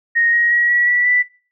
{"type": "tone with pitch steps", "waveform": "sine", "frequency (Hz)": [1864.7, 1886.4, 1908.3, 1930.5, 1952.9, 1975.6], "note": ["A#6", "A#6", "A#6", "B6", "B6", "B6"], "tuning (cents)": [0, 20, 40, -40, -20, 0], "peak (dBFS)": -12, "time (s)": [0.15, 1.23], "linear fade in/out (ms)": 20, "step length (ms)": 180, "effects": ["noise-tail reverb RT60 0.4 s tail -19 dB re dry"]}